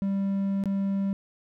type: tone with dropouts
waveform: triangle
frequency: 196.4 Hz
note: G3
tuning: 4 cents sharp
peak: -22 dBFS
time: 0.02-1.13 s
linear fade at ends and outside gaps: 0 ms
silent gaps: 0.638-0.657 s
effects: none